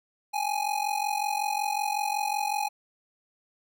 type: ring-modulated tone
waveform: square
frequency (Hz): 830.6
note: G#5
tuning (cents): 0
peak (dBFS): -24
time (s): 0.33-2.69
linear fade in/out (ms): 20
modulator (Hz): 22.7
effects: none